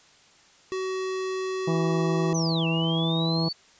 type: tone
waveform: square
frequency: 376.4 Hz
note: F#4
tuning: 30 cents sharp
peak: -28 dBFS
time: 0.72-2.33 s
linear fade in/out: 0 ms
type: harmonic tone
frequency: 164.2 Hz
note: E3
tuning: 6 cents flat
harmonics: 1 / 2 / 3 / 4 / 5 / 6 / 7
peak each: -24 / -30 / -34 / -36 / -38 / -40 / -41 dBFS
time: 1.67-3.49 s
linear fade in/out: 10 ms
type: linear two-way sweep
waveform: sine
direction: down then up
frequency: 6272 to 2645 to 4534 Hz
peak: -29 dBFS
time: 2.34-3.53 s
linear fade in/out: 10 ms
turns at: 2.67 s
effects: white hiss -56 dBFS RMS until 3.79 s + resampled to 16000 Hz